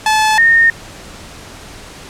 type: tone pair in turn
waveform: sawtooth / sine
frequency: 866 / 1835 Hz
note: A5 / A#6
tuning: -28 / -28 cents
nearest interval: octave + minor second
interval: 1300 cents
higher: second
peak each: -6 dBFS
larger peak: neither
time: 0.06-0.38 / 0.38-0.7 s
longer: neither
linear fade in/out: 2 ms
effects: pink hiss -34 dBFS RMS until 2.09 s + low-pass 9000 Hz 12 dB/octave